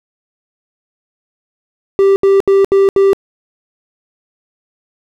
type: tone bursts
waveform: triangle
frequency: 392 Hz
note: G4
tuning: in tune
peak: -4 dBFS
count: 5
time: 1.99-3.132 s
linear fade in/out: 0 ms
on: 170 ms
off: 73 ms
effects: none